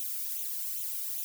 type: noise with flanger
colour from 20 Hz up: violet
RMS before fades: -35 dBFS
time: 0-1.24 s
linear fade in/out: 0 ms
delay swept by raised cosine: 0.29 to 1.39 ms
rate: 2.5 Hz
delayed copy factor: +1
effects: none